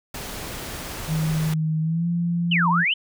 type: noise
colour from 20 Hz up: pink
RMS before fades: -33 dBFS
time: 0.14-1.54 s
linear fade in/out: 5 ms
type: tone with pitch glide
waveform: sine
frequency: 157.4 to 171.65 Hz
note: D#3 to F3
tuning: +20 to -30 cents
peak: -20 dBFS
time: 1.07-2.85 s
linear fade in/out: 50 ms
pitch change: +150 cents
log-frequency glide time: 1.81-2.07 s
type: exponential two-way sweep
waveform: sine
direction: down then up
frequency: 3187 to 880 to 3187 Hz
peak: -18 dBFS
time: 2.51-2.94 s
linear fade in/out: 10 ms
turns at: 2.69 s
effects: none